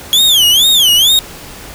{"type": "tone with vibrato", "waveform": "40% pulse", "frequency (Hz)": 3282, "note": "G#7", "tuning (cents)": -21, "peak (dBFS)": -5, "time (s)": [0.13, 1.19], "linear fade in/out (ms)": 0, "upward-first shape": "sine", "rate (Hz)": 2.2, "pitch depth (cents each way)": 230, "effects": ["pink hiss -31 dBFS RMS until 1.74 s"]}